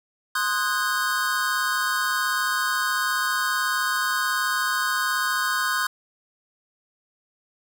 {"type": "chord", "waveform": "square", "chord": "Ab dominant seventh", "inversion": "first", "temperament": "equal with one note detuned", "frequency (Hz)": [1046.5, 1244.5, 1480, 1618.6], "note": ["C6", "Eb6", "Gb6", "Ab6"], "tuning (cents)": [0, 0, 0, -45], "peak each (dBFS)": [-29, -29, -27, -29], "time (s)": [0.35, 5.87], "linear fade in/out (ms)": 5, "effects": []}